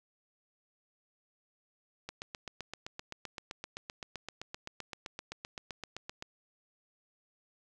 click train, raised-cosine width 0.2 ms, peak -23 dBFS, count 33, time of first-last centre 2.09-6.224 s, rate 7.74 Hz, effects none

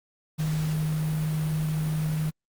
sine tone in noise, 155.56 Hz, D#3, in tune, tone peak -24 dBFS, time 0.38-2.31 s, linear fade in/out 20 ms, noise pink, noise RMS -39 dBFS, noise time 0.38-2.31 s, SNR +12 dB, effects Opus 48 kbps

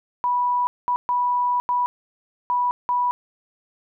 sine tone bursts at uneven times, 981 Hz, B5, 12 cents flat, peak -18 dBFS, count 6, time 0.24-0.67 / 0.88-0.96 / 1.09-1.6 / 1.69-1.86 / 2.5-2.71 / 2.89-3.11 s, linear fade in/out 0 ms, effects none

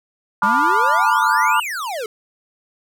sine chord, B half-diminished seventh, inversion third, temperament just, 889 / 987.8 / 1185.3 / 1422.4 Hz, A5 / B5 / D6 / F6, +18 / 0 / +16 / +31 cents, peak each -19 dBFS, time 0.42-1.6 s, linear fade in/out 2 ms
square exponential two-way sweep, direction up then down, 191 to 3000 to 418.4 Hz, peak -24 dBFS, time 0.43-2.06 s, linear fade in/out 2 ms, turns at 1.6 s
effects none

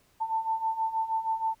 sine beating tone pair, 887 / 893.3 Hz, A5 / A5, +14 / +26 cents, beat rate 6.3 Hz, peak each -32 / -28 dBFS, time 0.2-1.55 s, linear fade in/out 20 ms, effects pink hiss -65 dBFS RMS until 1.6 s

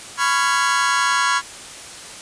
40% pulse chord, C# dominant seventh, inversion third, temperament just, 997.9 / 1108.7 / 1385.9 / 1663.1 Hz, B5 / C#6 / E#6 / G#6, +18 / 0 / -14 / +2 cents, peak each -21 dBFS, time 0.17-1.42 s, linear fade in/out 50 ms, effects white hiss -36 dBFS RMS until 2.21 s + resampled to 22050 Hz

